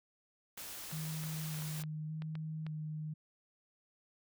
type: noise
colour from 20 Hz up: white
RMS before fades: -46 dBFS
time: 0.57-1.83 s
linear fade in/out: 10 ms
type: clicks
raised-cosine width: 0.3 ms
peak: -33 dBFS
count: 12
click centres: 0.576 / 0.915 / 1.053 / 1.237 / 1.544 / 1.588 / 1.622 / 1.799 / 1.837 / 2.221 / 2.354 / 2.666 s
type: tone with vibrato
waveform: sine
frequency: 155.56 Hz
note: D#3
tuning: in tune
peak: -38 dBFS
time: 0.92-3.14 s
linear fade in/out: 10 ms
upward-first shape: square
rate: 0.85 Hz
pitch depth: 15 cents each way
effects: none